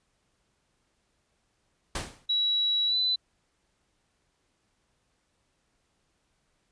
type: noise with exponential decay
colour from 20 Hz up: pink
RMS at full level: -28 dBFS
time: 1.95-2.26 s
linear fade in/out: 5 ms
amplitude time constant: 67 ms
type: tone with pitch glide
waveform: sine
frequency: 3900 to 4003 Hz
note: B7 to B7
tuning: -23 to +23 cents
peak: -23 dBFS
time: 2.29-3.16 s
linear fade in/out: 10 ms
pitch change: +46 cents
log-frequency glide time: 2.87-2.97 s
effects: pink hiss -73 dBFS RMS until 6.71 s + resampled to 22050 Hz